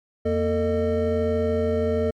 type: tone cluster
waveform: triangle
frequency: 84.5 / 232.3 / 446.7 / 613 Hz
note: E2 / A#3 / A4 / D#5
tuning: +43 / -6 / +26 / -26 cents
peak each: -25 / -25 / -21 / -25 dBFS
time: 0.25-2.11 s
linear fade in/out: 10 ms
effects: MP3 96 kbps